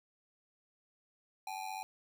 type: ring-modulated tone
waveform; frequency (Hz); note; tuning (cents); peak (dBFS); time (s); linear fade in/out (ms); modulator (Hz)
square; 811; G#5; -41; -37; 1.47-1.83; 0; 47.6
effects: none

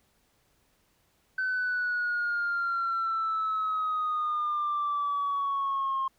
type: exponential sweep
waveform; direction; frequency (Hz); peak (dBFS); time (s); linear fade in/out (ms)
sine; down; 1526 to 1066; -25; 1.38-6.08; 5
effects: tanh soft clip ceiling -23 dBFS + pink hiss -69 dBFS RMS until 6.18 s

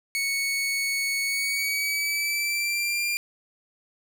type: tone with pitch glide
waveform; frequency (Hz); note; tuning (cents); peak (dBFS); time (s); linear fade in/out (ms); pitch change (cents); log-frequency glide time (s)
sawtooth; 2217 to 2390; C#7 to D7; 0 to +30; -21; 0.15-3.17; 0; +130; 1.25-3.06
effects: none

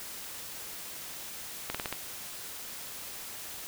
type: slowing click train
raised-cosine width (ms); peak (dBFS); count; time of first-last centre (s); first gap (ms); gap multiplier
0.3; -16; 5; 1.7-1.926; 46; 1.14
effects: white hiss -42 dBFS RMS until 3.67 s

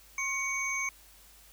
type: tone cluster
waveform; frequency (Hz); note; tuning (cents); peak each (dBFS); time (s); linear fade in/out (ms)
sine; 1070 / 2241 / 6310; C6 / C#7 / G8; +38 / +18 / +10; -38 / -31 / -37; 0.18-0.89; 2
effects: added 50 Hz sine -60 dBFS peak until 1.52 s + white hiss -57 dBFS RMS until 1.52 s

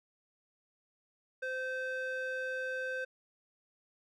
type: tone with band-pass filter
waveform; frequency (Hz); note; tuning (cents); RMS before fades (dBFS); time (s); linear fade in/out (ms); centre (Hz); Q
square; 517; C5; -21; -37; 1.42-3.05; 10; 1200; 5.7
effects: none

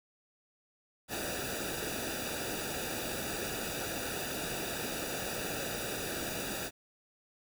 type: noise with comb filter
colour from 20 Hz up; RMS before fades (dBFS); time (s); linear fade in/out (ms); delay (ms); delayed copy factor
pink; -37; 1.08-6.71; 50; 0.94; -0.8
effects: none

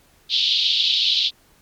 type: band-pass noise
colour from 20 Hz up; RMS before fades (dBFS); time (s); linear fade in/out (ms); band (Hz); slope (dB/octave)
white; -19; 0.29-1.31; 50; 3100 to 4200; 48
effects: pink hiss -56 dBFS RMS until 1.61 s + MP3 96 kbps

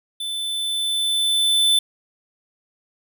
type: tone with level ramp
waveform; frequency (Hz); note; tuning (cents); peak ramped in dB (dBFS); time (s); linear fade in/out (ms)
square; 3520; A7; 0; -26 to -14; 0.2-1.79; 5
effects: none

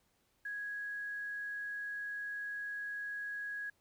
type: tone with quantisation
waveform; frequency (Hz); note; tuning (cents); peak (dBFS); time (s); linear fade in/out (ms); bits
sine; 1661.2; G#6; 0; -38; 0.45-3.7; 5; 11
effects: pink hiss -75 dBFS RMS until 3.8 s

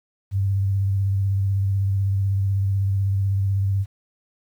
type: tone with vibrato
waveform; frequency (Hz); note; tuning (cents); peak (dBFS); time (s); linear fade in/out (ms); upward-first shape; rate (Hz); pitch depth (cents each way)
sine; 98; G2; 0; -18; 0.31-3.86; 50; sine; 16; 28
effects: 9-bit

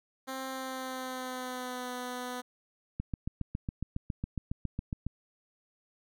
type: tone with pitch glide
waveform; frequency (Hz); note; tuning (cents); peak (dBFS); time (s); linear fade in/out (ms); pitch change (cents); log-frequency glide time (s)
10% pulse; 263.7 to 248.9; C4 to B3; +14 to +14; -28; 0.27-2.42; 20; -100; 0.49-1.92
type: click train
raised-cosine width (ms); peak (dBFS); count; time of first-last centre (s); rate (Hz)
5; -21; 16; 3-5.066; 7.26
effects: none

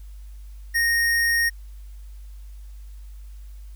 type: tone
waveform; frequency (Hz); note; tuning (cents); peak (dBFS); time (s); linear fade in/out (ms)
square; 1858; A#6; -6; -19; 0.74-1.5; 20
effects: added 50 Hz sine -37 dBFS peak until 3.75 s + white hiss -60 dBFS RMS until 3.75 s

